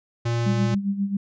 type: tone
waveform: square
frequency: 117.6 Hz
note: A#2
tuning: 16 cents sharp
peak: -22 dBFS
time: 0.25-0.75 s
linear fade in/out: 10 ms
type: tone with tremolo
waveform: sine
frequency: 198.7 Hz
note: G3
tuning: 24 cents sharp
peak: -19 dBFS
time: 0.46-1.17 s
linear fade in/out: 5 ms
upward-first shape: sine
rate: 7.5 Hz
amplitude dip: 70%
effects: resampled to 16000 Hz